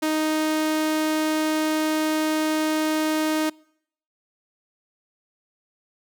sawtooth tone, 311.1 Hz, D#4, in tune, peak -17 dBFS, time 0.02-3.5 s, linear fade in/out 10 ms, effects noise-tail reverb RT60 0.7 s tail -26 dB re dry

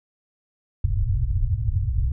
white low-pass noise, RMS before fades -22 dBFS, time 0.84-2.12 s, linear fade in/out 2 ms, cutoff 120 Hz, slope 96 dB/octave, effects none

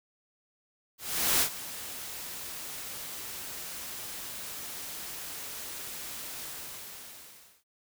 white noise with ADSR envelope, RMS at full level -24 dBFS, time 0.98-7.64 s, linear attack 420 ms, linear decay 90 ms, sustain -16 dB, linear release 1200 ms, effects none

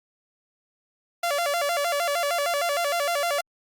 sawtooth tone with vibrato, 629 Hz, D#5, 19 cents sharp, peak -19 dBFS, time 1.23-3.41 s, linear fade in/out 5 ms, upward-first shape square, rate 6.5 Hz, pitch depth 160 cents each way, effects Opus 48 kbps

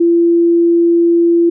sine tone, 340 Hz, F4, 46 cents flat, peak -7 dBFS, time 0-1.5 s, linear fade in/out 10 ms, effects none

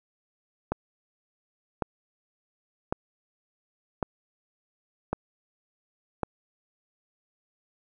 click train, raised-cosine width 1 ms, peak -12 dBFS, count 6, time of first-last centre 0.72-6.233 s, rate 0.907 Hz, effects none

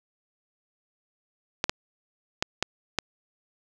clicks, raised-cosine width 0.2 ms, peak -6 dBFS, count 5, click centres 1.641 / 1.695 / 2.425 / 2.626 / 2.987 s, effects none

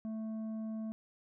triangle tone with tanh clipping, 220 Hz, A3, in tune, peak -38 dBFS, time 0.05-0.92 s, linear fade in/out 0 ms, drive 11 dB, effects none

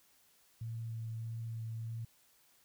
sine tone with vibrato, 113.6 Hz, A#2, 44 cents flat, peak -38 dBFS, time 0.61-2.05 s, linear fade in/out 5 ms, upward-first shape sine, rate 1.6 Hz, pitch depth 13 cents each way, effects white hiss -68 dBFS RMS until 2.64 s

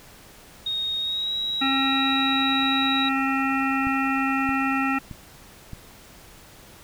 sine tone with pitch glide, 3729 to 3854 Hz, A#7 to B7, 0 to -43 cents, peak -24 dBFS, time 0.66-3.09 s, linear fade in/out 5 ms, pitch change +57 cents, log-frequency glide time 0.98-1.33 s
harmonic tone, 269.1 Hz, C4, 49 cents sharp, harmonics 1 / 3 / 5 / 7 / 9 / 10, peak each -24 / -29 / -27 / -30 / -33 / -32 dBFS, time 1.61-4.99 s, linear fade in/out 10 ms
click train, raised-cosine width 5 ms, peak -23 dBFS, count 4, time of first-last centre 3.87-5.733 s, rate 1.61 Hz
effects pink hiss -48 dBFS RMS until 6.83 s

